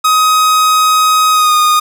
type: tone with pitch glide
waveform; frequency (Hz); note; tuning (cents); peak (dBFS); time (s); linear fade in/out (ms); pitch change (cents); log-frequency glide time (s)
45% pulse; 1260 to 1230.5; D#6 to D#6; +21 to -20; -7; 0.04-1.8; 10; -41; 1.32-1.53
effects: none